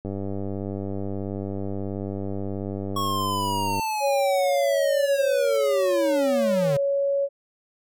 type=click train; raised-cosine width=2 ms; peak=-18 dBFS; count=370; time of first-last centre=0.05-3.796 s; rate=98.5 Hz
type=linear sweep; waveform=square; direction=down; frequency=1108.7 to 138.59 Hz; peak=-25 dBFS; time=2.96-6.77 s; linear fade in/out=5 ms
type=tone; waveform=sine; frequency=558 Hz; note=C#5; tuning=11 cents sharp; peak=-20 dBFS; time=4-7.29 s; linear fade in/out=50 ms
effects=none